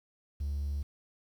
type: tone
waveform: triangle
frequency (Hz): 71.5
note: D2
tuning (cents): -46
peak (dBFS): -28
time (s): 0.4-0.83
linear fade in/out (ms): 10
effects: tanh soft clip ceiling -26 dBFS + 10-bit